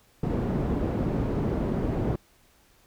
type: low-pass noise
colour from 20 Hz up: white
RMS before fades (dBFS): -27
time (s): 0.23-2.16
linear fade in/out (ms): 5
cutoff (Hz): 310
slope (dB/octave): 12
effects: pink hiss -61 dBFS RMS until 2.86 s